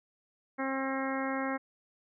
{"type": "harmonic tone", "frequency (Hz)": 267.7, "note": "C4", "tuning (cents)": 40, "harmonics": [1, 2, 3, 4, 5, 6, 7, 8], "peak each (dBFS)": [-34, -37, -39, -40, -41, -42, -42, -43], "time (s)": [0.58, 1.58], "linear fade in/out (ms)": 20, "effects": []}